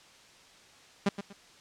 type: tone with echo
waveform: sawtooth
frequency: 200 Hz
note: G3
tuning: 35 cents sharp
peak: -19 dBFS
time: 1.06-1.09 s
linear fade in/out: 5 ms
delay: 120 ms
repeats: 2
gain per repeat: -11 dB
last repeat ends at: 1.33 s
effects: white hiss -56 dBFS RMS until 1.6 s + low-pass 6000 Hz 12 dB/octave